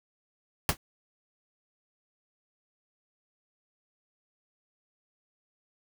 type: noise with exponential decay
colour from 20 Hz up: pink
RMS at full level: -20 dBFS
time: 0.69-0.77 s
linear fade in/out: 1 ms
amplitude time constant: 17 ms
effects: none